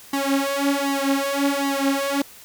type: tone with flanger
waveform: sawtooth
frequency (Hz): 277.7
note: C#4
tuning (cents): +3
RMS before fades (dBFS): -22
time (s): 0.13-2.22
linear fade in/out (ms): 5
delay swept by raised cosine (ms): 1 to 5.5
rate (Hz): 1.3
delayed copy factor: +1
effects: white hiss -45 dBFS RMS until 2.44 s